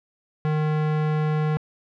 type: tone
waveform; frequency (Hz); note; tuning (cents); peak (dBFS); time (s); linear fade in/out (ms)
square; 153.5; D#3; -23; -21; 0.45-1.57; 0
effects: low-pass 2000 Hz 12 dB/octave